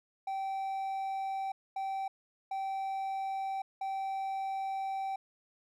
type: tone bursts at uneven times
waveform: triangle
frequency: 775 Hz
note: G5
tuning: 20 cents flat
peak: -31 dBFS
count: 4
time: 0.27-1.52 / 1.76-2.08 / 2.51-3.62 / 3.81-5.16 s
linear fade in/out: 5 ms
effects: none